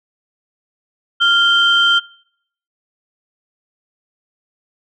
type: tone pair together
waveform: sine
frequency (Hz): 1396.9 / 3132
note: F6 / G7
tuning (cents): 0 / -2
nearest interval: octave + major second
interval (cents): 1398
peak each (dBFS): -12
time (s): 1.2-2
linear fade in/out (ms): 20
effects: noise-tail reverb RT60 0.7 s tail -24 dB re dry + tanh soft clip ceiling -3 dBFS